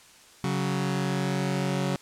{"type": "tone pair together", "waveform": "sawtooth", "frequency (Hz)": [139.29, 185.8], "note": ["C#3", "F#3"], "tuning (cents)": [9, 7], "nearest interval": "perfect fourth", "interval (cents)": 498, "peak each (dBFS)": -24, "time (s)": [0.44, 1.96], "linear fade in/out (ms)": 0, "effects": ["white hiss -53 dBFS RMS until 2.01 s", "low-pass 9000 Hz 12 dB/octave"]}